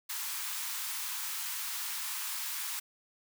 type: high-pass noise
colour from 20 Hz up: white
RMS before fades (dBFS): -37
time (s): 0.09-2.8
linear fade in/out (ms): 10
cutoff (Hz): 840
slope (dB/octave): 96
effects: none